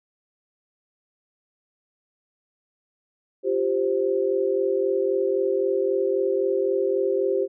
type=chord; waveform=sine; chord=F suspended second; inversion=none; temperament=equal with one note detuned; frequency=348.2 / 392 / 523.3 Hz; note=F4 / G4 / C5; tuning=-5 / 0 / 0 cents; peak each=-28 / -22 / -25 dBFS; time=3.43-7.48 s; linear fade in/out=50 ms; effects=none